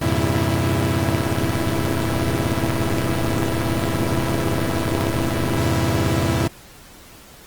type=tone cluster; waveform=sawtooth; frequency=83.9 / 100.7 / 118.2 / 134.9 / 329 Hz; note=E2 / G2 / A#2 / C#3 / E4; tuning=+31 / +47 / +24 / -47 / -3 cents; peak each=-20 dBFS; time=0.01-6.48 s; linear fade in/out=10 ms; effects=pink hiss -44 dBFS RMS until 7.46 s + Opus 24 kbps